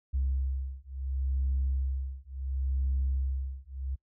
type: beating tone pair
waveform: sine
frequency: 66.3 / 67.01 Hz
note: C2 / C2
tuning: +23 / +42 cents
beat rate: 0.71 Hz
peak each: -30 / -30 dBFS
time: 0.13-3.96 s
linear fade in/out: 20 ms
effects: noise-tail reverb RT60 0.1 s tail -26 dB re dry + tanh soft clip ceiling -22 dBFS